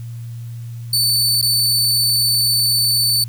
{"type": "tone with dropouts", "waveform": "sawtooth", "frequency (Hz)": 4516, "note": "C#8", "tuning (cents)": 31, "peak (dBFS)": -11, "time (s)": [0.93, 3.24], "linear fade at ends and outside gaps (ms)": 2, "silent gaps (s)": [1.414, 1.426], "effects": ["added 117 Hz sine -27 dBFS peak until 3.28 s", "white hiss -50 dBFS RMS until 3.28 s"]}